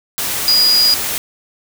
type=tone in noise; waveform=sine; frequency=4892 Hz; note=D#8; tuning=30 cents flat; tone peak=-9 dBFS; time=0.48-0.94 s; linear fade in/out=0 ms; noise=white; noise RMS=-20 dBFS; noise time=0.18-1.18 s; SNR=+8 dB; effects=none